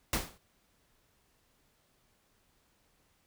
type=noise with exponential decay; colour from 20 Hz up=pink; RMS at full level=-26 dBFS; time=0.13-0.38 s; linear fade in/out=2 ms; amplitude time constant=54 ms; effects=pink hiss -71 dBFS RMS until 3.26 s